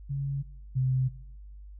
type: tone pair in turn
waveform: sine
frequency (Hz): 138.59 / 129.82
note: C#3 / C3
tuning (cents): 0 / -13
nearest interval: minor second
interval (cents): 113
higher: first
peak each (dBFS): -28 / -23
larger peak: second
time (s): 0.09-0.43 / 0.75-1.09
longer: neither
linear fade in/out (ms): 20
effects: noise-tail reverb RT60 1.0 s tail -20 dB re dry + added 50 Hz sine -43 dBFS peak until 1.79 s